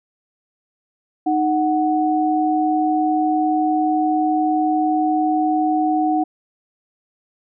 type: tone pair together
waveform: sine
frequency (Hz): 309.6 / 741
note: D#4 / F#5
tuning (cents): -9 / +2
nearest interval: octave + minor third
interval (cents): 1511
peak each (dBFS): -18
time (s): 1.26-6.24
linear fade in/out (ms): 10
effects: none